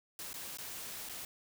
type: noise with dropouts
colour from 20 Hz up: white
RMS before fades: -44 dBFS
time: 0.19-1.25 s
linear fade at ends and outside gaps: 1 ms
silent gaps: 0.331-0.341 / 0.572-0.585 / 1.089-1.095 s
effects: none